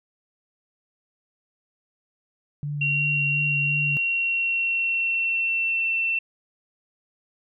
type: tone with vibrato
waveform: sine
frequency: 144.5 Hz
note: D3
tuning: 28 cents flat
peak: -26 dBFS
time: 2.63-3.97 s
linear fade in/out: 0 ms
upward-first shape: sine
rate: 2.8 Hz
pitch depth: 26 cents each way
type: tone with pitch glide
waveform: sine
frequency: 2748 to 2691 Hz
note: F7 to E7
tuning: -29 to +35 cents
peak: -21 dBFS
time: 2.81-6.19 s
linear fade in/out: 5 ms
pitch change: -36 cents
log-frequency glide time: 3.88-5.91 s
effects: none